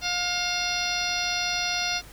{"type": "harmonic tone with a mistuned harmonic", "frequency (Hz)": 711, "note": "F5", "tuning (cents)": 31, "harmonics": [1, 2, 3, 4, 5, 6, 7, 8], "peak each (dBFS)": [-33, -33, -33, -33, -33, -33, -33, -33], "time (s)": [0.01, 2.02], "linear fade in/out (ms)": 50, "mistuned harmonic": 4, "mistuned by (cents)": -60, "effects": ["added 50 Hz sine -48 dBFS peak until 2.12 s", "pink hiss -48 dBFS RMS until 2.12 s"]}